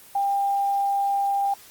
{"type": "tone with quantisation", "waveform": "sine", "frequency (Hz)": 797, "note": "G5", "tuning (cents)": 28, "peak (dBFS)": -20, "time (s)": [0.15, 1.54], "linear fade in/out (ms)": 5, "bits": 8, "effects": ["white hiss -48 dBFS RMS until 1.7 s", "Opus 24 kbps"]}